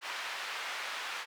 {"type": "band-pass noise", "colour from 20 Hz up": "white", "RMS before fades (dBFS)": -39, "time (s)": [0.01, 1.26], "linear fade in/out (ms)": 50, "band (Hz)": [890, 2500], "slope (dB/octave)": 12, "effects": []}